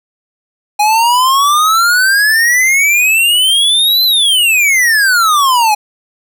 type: exponential two-way sweep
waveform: square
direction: up then down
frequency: 824 to 4103 to 824 Hz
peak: -8 dBFS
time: 0.79-5.75 s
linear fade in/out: 10 ms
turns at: 4.04 s
effects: none